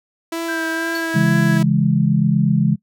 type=tone with vibrato; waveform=sawtooth; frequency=329.6 Hz; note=E4; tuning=in tune; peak=-18 dBFS; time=0.32-1.63 s; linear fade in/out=5 ms; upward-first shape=sine; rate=2.1 Hz; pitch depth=18 cents each way
type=tone with pitch glide; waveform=sine; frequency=1587 to 1659.2 Hz; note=G6 to G#6; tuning=+21 to -2 cents; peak=-23 dBFS; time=0.48-1.58 s; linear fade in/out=10 ms; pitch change=+77 cents; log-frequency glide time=0.7-1.26 s
type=tone with exponential decay; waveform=square; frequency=4438 Hz; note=C#8; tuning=1 cent sharp; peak=-26 dBFS; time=0.95-1.1 s; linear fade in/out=1 ms; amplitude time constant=32 ms
type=chord; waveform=sine; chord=C# minor; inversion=none; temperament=just; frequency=138.59 / 166.31 / 207.9 Hz; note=C#3 / E3 / G#3; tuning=0 / +16 / +2 cents; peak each=-17 dBFS; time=1.14-2.76 s; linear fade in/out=20 ms
effects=noise-tail reverb RT60 0.1 s tail -21 dB re dry